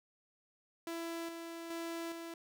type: tone with tremolo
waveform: sawtooth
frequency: 333.7 Hz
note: E4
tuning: 21 cents sharp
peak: -35 dBFS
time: 0.87-2.34 s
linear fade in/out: 2 ms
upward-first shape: square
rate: 1.2 Hz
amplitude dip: 40%
effects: none